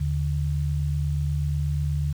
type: tone pair together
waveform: sine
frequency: 76.92 / 145.2 Hz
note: D#2 / D3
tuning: -19 / -19 cents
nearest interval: major seventh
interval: 1100 cents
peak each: -25 dBFS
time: 0-2.13 s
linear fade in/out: 10 ms
effects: 8-bit